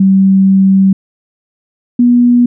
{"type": "tone pair in turn", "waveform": "sine", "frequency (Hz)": [192.6, 242.7], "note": ["G3", "B3"], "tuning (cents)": [-30, -30], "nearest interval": "major third", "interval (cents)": 400, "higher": "second", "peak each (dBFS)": -4, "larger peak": "neither", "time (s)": [[0, 0.93], [1.99, 2.46]], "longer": "first", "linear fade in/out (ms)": 5, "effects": []}